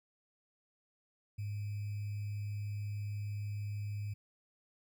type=tone with sample-and-hold; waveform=sine; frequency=103.2 Hz; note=G#2; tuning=10 cents flat; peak=-36 dBFS; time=1.38-4.14 s; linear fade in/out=10 ms; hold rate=2450 Hz; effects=none